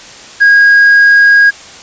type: tone with hard clipping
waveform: triangle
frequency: 1638 Hz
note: G#6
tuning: 24 cents flat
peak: -3 dBFS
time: 0.4-1.51 s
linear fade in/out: 20 ms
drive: 5 dB
effects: white hiss -32 dBFS RMS until 1.82 s + resampled to 16000 Hz